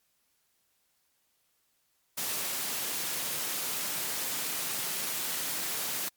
white high-pass noise, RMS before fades -33 dBFS, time 2.17-6.09 s, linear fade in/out 10 ms, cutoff 120 Hz, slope 24 dB/octave, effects white hiss -73 dBFS RMS until 6.16 s + MP3 96 kbps

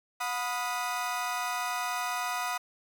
30% pulse chord, B major, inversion second, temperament equal with one note detuned, 724.8 / 987.8 / 1244.5 Hz, F#5 / B5 / D#6, -36 / 0 / 0 cents, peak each -32 dBFS, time 0.2-2.58 s, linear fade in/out 10 ms, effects none

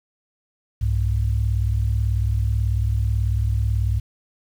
sine tone pair together, 65.07 / 103.3 Hz, C2 / G#2, -9 / -9 cents, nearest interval minor sixth, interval 800 cents, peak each -20 dBFS, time 0.81-4 s, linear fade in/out 10 ms, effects tanh soft clip ceiling -10 dBFS + 8-bit

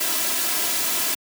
white noise with comb filter, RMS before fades -23 dBFS, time 0-1.15 s, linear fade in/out 10 ms, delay 3 ms, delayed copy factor +0.65, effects high-pass 150 Hz 12 dB/octave

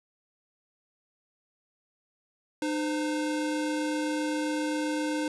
square tone pair together, 303.9 / 515.7 Hz, D#4 / C5, -41 / -25 cents, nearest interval major sixth, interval 916 cents, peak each -29 / -35 dBFS, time 2.62-5.28 s, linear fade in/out 2 ms, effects resampled to 24000 Hz + 11-bit

